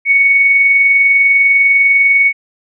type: tone with tremolo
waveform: sine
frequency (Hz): 2225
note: C#7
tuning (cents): +6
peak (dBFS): -5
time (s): 0.05-2.33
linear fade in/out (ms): 50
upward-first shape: sine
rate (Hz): 20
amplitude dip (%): 30
effects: none